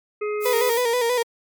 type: harmonic tone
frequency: 419.8 Hz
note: G#4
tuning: 19 cents sharp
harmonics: 1 / 3 / 5 / 6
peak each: -23 / -33 / -37 / -39 dBFS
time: 0.21-0.71 s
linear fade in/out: 10 ms
type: noise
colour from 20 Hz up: violet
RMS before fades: -31 dBFS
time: 0.4-0.84 s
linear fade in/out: 50 ms
type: tone with vibrato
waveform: 35% pulse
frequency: 480.1 Hz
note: B4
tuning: 49 cents flat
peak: -17 dBFS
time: 0.45-1.23 s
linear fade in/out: 10 ms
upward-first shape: square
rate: 6.2 Hz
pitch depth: 56 cents each way
effects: MP3 96 kbps